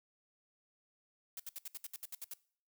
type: noise bursts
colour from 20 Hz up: blue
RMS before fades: -44 dBFS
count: 11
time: 1.37-2.337 s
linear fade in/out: 2 ms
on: 27 ms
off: 67 ms
effects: noise-tail reverb RT60 0.5 s tail -21 dB re dry